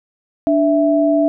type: tone pair together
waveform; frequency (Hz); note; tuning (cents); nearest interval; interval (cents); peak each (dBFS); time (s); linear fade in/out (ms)
sine; 293.7 / 658.6; D4 / E5; 0 / -2; octave + major second; 1398; -14; 0.47-1.28; 0
effects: none